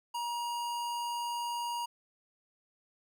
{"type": "tone", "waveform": "square", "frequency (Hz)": 950, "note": "A#5", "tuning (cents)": 33, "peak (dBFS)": -34, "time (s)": [0.14, 1.86], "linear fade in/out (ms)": 10, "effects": []}